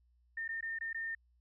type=tone with dropouts; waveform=sine; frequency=1816 Hz; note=A#6; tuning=46 cents flat; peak=-36 dBFS; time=0.37-1.15 s; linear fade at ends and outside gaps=5 ms; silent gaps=0.479-0.489 / 0.609-0.626 / 0.788-0.809 / 0.93-0.945 s; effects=added 60 Hz sine -67 dBFS peak until 1.4 s